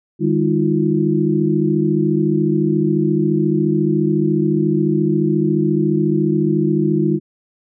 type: tone cluster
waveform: sine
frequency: 152.9 / 201.8 / 317.6 / 351.8 Hz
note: D#3 / G#3 / D#4 / F4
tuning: -30 / -49 / +36 / +13 cents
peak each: -19 dBFS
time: 0.19-7.2 s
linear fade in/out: 50 ms
effects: none